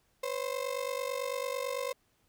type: ring-modulated tone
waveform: 35% pulse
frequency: 523.3 Hz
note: C5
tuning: in tune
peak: -28 dBFS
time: 0.23-1.93 s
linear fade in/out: 5 ms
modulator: 24.5 Hz
effects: pink hiss -72 dBFS RMS until 2.28 s